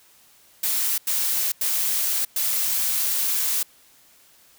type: noise bursts at uneven times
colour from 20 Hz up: blue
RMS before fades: -23 dBFS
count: 4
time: 0.63-0.98 / 1.07-1.52 / 1.61-2.25 / 2.36-3.63 s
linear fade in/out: 5 ms
effects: white hiss -55 dBFS RMS until 4.58 s